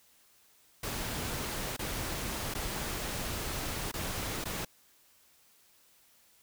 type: noise with dropouts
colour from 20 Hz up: pink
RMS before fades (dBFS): -36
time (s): 0.83-4.65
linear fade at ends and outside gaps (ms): 5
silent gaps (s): 1.766-1.791 / 2.54-2.549 / 3.916-3.938 / 4.442-4.454
effects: white hiss -64 dBFS RMS until 6.42 s